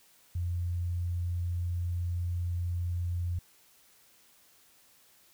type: tone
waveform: sine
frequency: 87.4 Hz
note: F2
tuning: 2 cents sharp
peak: -29 dBFS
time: 0.35-3.39 s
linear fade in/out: 5 ms
effects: white hiss -62 dBFS RMS until 5.33 s